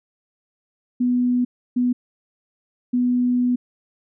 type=tone bursts at uneven times; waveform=sine; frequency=246.9 Hz; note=B3; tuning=in tune; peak=-16 dBFS; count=3; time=1-1.45 / 1.76-1.93 / 2.93-3.56 s; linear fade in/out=10 ms; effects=none